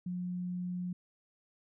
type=tone; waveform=sine; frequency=179.3 Hz; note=F3; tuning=46 cents sharp; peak=-34 dBFS; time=0.06-0.93 s; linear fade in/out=5 ms; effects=none